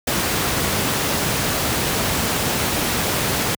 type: noise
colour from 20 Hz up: pink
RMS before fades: -20 dBFS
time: 0.07-3.55 s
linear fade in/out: 5 ms
effects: high-pass 80 Hz 12 dB/octave